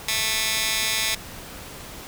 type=tone with high-pass filter; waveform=15% pulse; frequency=220 Hz; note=A3; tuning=in tune; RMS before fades=-24 dBFS; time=0.08-1.15 s; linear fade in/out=5 ms; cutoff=2700 Hz; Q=0.86; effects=pink hiss -39 dBFS RMS until 2.07 s